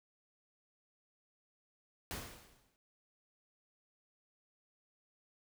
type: noise with exponential decay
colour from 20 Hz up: pink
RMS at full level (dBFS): -40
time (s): 2.11-2.76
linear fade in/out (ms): 0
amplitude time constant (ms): 140
effects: none